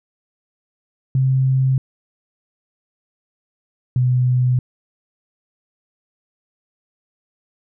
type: tone pair in turn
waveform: sine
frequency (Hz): 131.9 / 125.72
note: C3 / B2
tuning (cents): +14 / +31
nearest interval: minor second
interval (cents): 83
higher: first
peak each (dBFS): -13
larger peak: neither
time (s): 1.15-1.78 / 3.96-4.59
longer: neither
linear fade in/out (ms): 2
effects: none